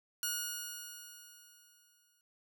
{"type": "tone with exponential decay", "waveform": "5% pulse", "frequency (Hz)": 1440, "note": "F#6", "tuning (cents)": -47, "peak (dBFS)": -21, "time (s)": [0.23, 2.21], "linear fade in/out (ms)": 1, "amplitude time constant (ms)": 430, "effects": []}